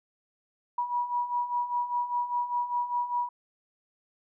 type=beating tone pair; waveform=sine; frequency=966 / 971 Hz; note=B5 / B5; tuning=-39 / -30 cents; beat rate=5 Hz; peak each=-33 / -28 dBFS; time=0.78-3.29 s; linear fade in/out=5 ms; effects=none